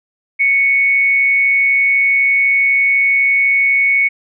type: tone with amplitude modulation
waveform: sine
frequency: 2217 Hz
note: C#7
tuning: in tune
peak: -8 dBFS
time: 0.39-4.09 s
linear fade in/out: 20 ms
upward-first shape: sine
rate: 202 Hz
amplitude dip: 35%
effects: none